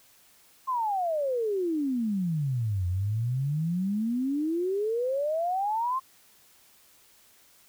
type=exponential two-way sweep; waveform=sine; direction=down then up; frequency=1075 to 87.31 to 1075 Hz; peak=-25 dBFS; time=0.67-6 s; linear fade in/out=20 ms; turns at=2.87 s; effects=white hiss -59 dBFS RMS until 7.68 s